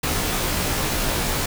pink noise with comb filter, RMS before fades -23 dBFS, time 0.03-1.46 s, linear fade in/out 5 ms, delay 18 ms, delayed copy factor -1, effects none

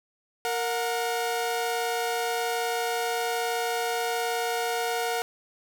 sawtooth tone pair together, 464.4 / 726 Hz, A#4 / F#5, -7 / -33 cents, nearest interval minor sixth, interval 774 cents, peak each -25 dBFS, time 0.45-5.22 s, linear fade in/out 0 ms, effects 8-bit

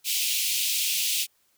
pink high-pass noise, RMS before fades -26 dBFS, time 0.04-1.27 s, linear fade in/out 50 ms, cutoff 2500 Hz, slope 48 dB/octave, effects white hiss -67 dBFS RMS until 1.57 s

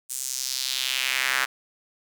square tone with high-pass filter sweep, 65.41 Hz, C2, in tune, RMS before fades -27 dBFS, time 0.09-1.46 s, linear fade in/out 20 ms, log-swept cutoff 8500 to 1500 Hz, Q 2.1, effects none

